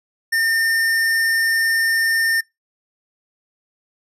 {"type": "tone with hard clipping", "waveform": "sine", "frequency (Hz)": 1811, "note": "A6", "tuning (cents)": 49, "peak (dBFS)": -17, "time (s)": [0.32, 2.41], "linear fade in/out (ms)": 10, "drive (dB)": 18, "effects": ["noise-tail reverb RT60 0.2 s tail -25 dB re dry", "resampled to 32000 Hz"]}